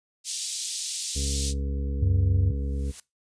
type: band-pass noise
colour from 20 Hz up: white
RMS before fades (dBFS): -32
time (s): 0.24-1.54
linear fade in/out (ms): 50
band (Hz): 3500 to 9200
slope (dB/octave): 24
type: harmonic tone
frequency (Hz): 69.3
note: C#2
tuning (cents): 0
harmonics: 1 / 2 / 3 / 4 / 6 / 7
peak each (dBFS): -27 / -37 / -40 / -39 / -44 / -44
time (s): 1.15-2.92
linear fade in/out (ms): 20
type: tone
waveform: sine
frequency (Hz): 94.1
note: F#2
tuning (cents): +30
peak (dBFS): -20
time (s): 2.02-2.51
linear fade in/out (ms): 5
type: noise with exponential growth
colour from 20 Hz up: blue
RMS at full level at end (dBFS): -37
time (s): 2.55-3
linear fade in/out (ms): 2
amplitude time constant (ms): 96
effects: noise-tail reverb RT60 0.2 s tail -19 dB re dry + resampled to 22050 Hz